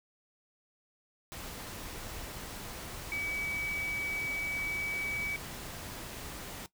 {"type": "tone in noise", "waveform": "sine", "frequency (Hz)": 2281, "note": "C#7", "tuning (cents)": 49, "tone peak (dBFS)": -33, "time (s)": [3.12, 5.36], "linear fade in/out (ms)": 0, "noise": "pink", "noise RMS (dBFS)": -43, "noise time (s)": [1.32, 6.66], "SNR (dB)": 7, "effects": ["noise-tail reverb RT60 0.1 s tail -17 dB re dry"]}